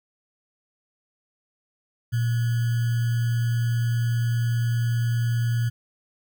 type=tone with sample-and-hold; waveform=sine; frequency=117.5 Hz; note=A#2; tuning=14 cents sharp; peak=-20 dBFS; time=2.12-5.7 s; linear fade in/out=20 ms; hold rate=1575 Hz; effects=none